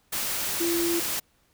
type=tone in noise; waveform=sine; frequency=339.7 Hz; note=F4; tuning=48 cents flat; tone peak=-24 dBFS; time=0.6-1 s; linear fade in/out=10 ms; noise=white; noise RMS=-29 dBFS; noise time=0.12-1.2 s; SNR=+2 dB; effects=pink hiss -66 dBFS RMS until 1.53 s